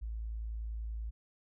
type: tone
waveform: sine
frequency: 55.2 Hz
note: A1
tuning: 6 cents sharp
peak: -36 dBFS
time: 0.01-1.11 s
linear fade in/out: 20 ms
effects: none